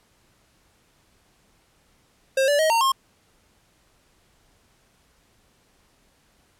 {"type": "tone with pitch steps", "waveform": "square", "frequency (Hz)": [534, 579, 631, 918, 1071], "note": ["C5", "D5", "D#5", "A#5", "C6"], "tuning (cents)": [35, -25, 24, -27, 40], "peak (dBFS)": -18, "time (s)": [2.37, 2.92], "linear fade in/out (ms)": 5, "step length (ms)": 110, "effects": ["pink hiss -62 dBFS RMS until 6.59 s", "low-pass 12000 Hz 12 dB/octave"]}